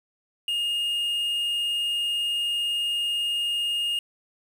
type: tone with quantisation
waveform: triangle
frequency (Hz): 2841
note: F7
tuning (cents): +29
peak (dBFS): -22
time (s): 0.48-3.99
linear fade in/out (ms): 2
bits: 8
effects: none